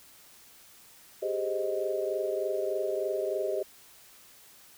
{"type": "chord", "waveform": "sine", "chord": "Ab major seventh", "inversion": "third", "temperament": "equal", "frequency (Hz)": [392, 415.3, 523.3, 622.3], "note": ["G4", "Ab4", "C5", "Eb5"], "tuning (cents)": [0, 0, 0, 0], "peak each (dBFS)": [-32, -36, -35, -32], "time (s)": [1.22, 3.63], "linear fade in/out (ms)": 10, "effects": ["white hiss -55 dBFS RMS until 4.77 s"]}